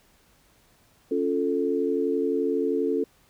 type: chord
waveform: sine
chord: Db augmented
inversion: none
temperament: equal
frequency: 277.2 / 349.2 / 440 Hz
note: Db4 / F4 / A4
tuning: 0 / 0 / 0 cents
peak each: -27 / -28 / -25 dBFS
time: 1.11-3.04 s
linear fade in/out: 5 ms
effects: pink hiss -61 dBFS RMS until 3.29 s